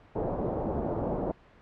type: low-pass noise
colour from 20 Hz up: white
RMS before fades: -31 dBFS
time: 0.15-1.32 s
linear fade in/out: 10 ms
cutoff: 700 Hz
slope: 24 dB/octave
effects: pink hiss -56 dBFS RMS until 1.61 s + low-pass 2000 Hz 12 dB/octave